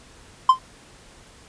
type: tone with exponential decay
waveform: triangle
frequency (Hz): 1038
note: C6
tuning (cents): -14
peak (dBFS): -4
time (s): 0.49-0.59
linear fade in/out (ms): 5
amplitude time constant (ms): 21
effects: pink hiss -49 dBFS RMS until 1.48 s + resampled to 22050 Hz